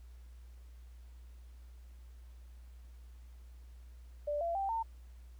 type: tone with pitch steps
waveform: sine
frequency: 587.3 / 678.5 / 784 / 905.7 Hz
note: D5 / E5 / G5 / A5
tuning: 0 / +50 / 0 / +50 cents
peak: -32 dBFS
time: 4.27-4.83 s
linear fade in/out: 10 ms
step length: 140 ms
effects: added 60 Hz sine -50 dBFS peak until 5.39 s + pink hiss -70 dBFS RMS until 5.39 s